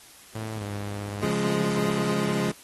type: tone with pitch glide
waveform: sawtooth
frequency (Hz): 110 to 102.04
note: A2 to G#2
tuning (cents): 0 to -30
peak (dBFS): -28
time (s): 0.35-1.26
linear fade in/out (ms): 5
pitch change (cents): -130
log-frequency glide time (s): 0.56-0.63
type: chord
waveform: 25% pulse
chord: Db major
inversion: none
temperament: equal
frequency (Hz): 138.59 / 174.61 / 207.7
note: Db3 / F3 / Ab3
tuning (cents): 0 / 0 / 0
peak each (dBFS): -27 / -26 / -23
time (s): 1.22-2.52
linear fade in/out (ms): 10
effects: white hiss -50 dBFS RMS until 2.63 s + AAC 32 kbps